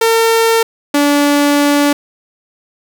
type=tone pair in turn; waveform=sawtooth; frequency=454.1 / 288.6 Hz; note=A#4 / D4; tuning=-45 / -30 cents; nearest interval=minor sixth; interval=785 cents; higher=first; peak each=-5 dBFS; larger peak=neither; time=0.01-0.63 / 0.94-1.93 s; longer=second; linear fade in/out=5 ms; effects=none